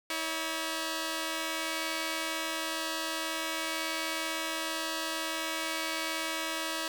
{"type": "tone pair together", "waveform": "5% pulse", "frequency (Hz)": [322.1, 563.8], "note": ["E4", "C#5"], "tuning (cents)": [-40, 29], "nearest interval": "minor seventh", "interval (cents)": 969, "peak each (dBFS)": [-22, -25], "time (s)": [0.1, 6.88], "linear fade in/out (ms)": 2, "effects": ["9-bit"]}